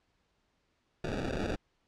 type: noise with sample-and-hold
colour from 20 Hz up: white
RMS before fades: -34 dBFS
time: 1.04-1.56 s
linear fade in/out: 5 ms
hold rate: 1050 Hz
effects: pink hiss -75 dBFS RMS until 1.87 s + low-pass 5000 Hz 12 dB/octave